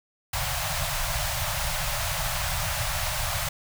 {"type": "band-stop noise", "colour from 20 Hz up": "pink", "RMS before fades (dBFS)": -28, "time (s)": [0.33, 3.49], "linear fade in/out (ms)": 5, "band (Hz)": [160, 560], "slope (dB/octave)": 96, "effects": []}